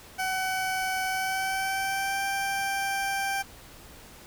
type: tone with pitch glide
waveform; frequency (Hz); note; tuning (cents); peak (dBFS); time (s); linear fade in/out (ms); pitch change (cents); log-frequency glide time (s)
20% pulse; 754 to 786; F#5 to G5; +32 to +4; -22; 0.18-3.43; 20; +72; 1.06-2.22
effects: pink hiss -49 dBFS RMS until 4.26 s